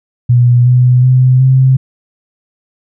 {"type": "tone with pitch steps", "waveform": "sine", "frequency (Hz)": [121.9, 124.97, 128.11, 131.33], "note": ["B2", "B2", "C3", "C3"], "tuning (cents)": [-22, 21, -36, 7], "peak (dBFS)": -4, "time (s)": [0.29, 1.77], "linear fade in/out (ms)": 10, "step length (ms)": 370, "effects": []}